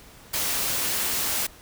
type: noise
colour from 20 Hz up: white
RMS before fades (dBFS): -26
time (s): 0.33-1.47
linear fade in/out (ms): 10
effects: pink hiss -49 dBFS RMS until 1.61 s

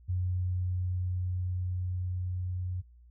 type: tone with level ramp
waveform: sine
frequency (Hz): 90.9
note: F#2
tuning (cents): -30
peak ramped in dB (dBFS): -27 to -31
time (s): 0.08-2.82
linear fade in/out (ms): 20
effects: added 60 Hz sine -53 dBFS peak until 3.1 s

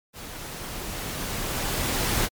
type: noise with level ramp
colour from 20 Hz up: pink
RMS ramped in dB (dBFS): -39 to -23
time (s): 0.13-2.29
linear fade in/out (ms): 50
effects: MP3 96 kbps

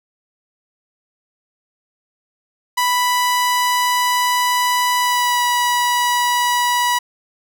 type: tone with pitch glide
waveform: sawtooth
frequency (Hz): 987.8 to 974.8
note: B5 to B5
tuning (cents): 0 to -23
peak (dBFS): -11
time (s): 2.77-6.99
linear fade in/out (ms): 10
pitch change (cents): -23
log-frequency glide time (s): 4.99-5.43
effects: none

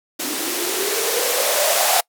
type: noise with band-pass filter sweep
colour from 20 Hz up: violet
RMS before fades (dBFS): -20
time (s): 0.19-2.01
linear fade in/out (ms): 10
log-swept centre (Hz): 280 to 710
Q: 7.7
effects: noise-tail reverb RT60 0.1 s tail -25 dB re dry

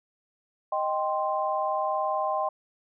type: chord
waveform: sine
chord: C minor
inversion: first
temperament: equal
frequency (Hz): 622.3 / 784 / 1046.5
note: Eb5 / G5 / C6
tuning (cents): 0 / 0 / 0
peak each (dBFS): -29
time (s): 0.72-2.49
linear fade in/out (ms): 5
effects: none

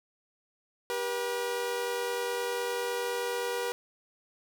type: tone pair together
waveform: sawtooth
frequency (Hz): 392.3 / 482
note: G4 / B4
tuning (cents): +1 / -42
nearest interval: major third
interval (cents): 357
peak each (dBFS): -33 / -27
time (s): 0.9-3.72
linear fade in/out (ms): 0
effects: none

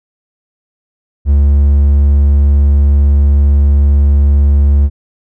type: tone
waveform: triangle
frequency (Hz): 71.1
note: C#2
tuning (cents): +45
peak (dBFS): -3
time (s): 1.25-4.9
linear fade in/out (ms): 50
effects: none

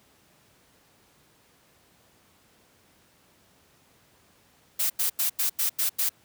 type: noise bursts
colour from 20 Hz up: blue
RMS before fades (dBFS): -25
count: 7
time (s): 4.79-6.094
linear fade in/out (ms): 10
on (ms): 110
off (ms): 89
effects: pink hiss -61 dBFS RMS until 6.24 s + high-pass 80 Hz 12 dB/octave

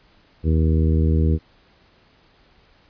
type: harmonic tone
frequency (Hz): 79.4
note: D#2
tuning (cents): +36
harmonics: 1 / 2 / 3 / 4 / 5 / 6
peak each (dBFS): -16 / -22 / -26 / -28 / -30 / -32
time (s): 0.43-1.39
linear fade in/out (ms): 50
effects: pink hiss -56 dBFS RMS until 2.89 s + resampled to 11025 Hz

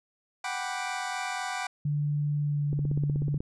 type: chord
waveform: 25% pulse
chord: G major seventh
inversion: third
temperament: equal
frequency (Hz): 740 / 784 / 987.8 / 1174.7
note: F#5 / G5 / B5 / D6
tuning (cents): 0 / 0 / 0 / 0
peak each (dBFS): -31 / -33 / -34 / -35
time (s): 0.44-1.67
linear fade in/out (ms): 5
type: tone with pitch glide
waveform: sine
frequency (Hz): 146.83 to 144.64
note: D3 to D3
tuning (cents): 0 to -26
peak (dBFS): -25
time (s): 1.85-3.38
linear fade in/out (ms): 5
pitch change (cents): -26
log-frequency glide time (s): 2.4-2.74
type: click train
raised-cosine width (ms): 3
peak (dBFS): -21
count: 12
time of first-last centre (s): 2.73-3.405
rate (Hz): 16.3
effects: resampled to 22050 Hz

